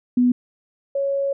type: tone pair in turn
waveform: sine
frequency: 246.9 / 554.3 Hz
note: B3 / C#5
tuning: 0 / 0 cents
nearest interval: octave + major second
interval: 1400 cents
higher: second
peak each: -13 / -19 dBFS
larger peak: first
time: 0.17-0.32 / 0.95-1.33 s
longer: second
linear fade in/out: 5 ms
effects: none